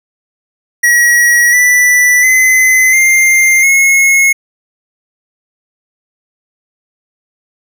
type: tone with pitch steps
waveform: square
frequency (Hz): 1913 / 1974.8 / 2038 / 2104 / 2172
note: A#6 / B6 / C7 / C7 / C#7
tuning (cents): +44 / -1 / -46 / +9 / -36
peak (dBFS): -6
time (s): 0.83-4.33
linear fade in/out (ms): 10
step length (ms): 700
effects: none